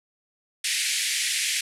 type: band-pass noise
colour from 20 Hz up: pink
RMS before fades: -26 dBFS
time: 0.64-1.61 s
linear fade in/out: 5 ms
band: 1900 to 11000 Hz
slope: 48 dB/octave
effects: none